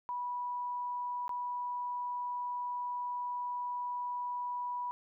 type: tone with dropouts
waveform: sine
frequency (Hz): 980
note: B5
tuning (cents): -14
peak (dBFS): -34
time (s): 0.09-4.91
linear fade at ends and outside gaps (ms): 0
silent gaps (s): 1.28-1.293
effects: none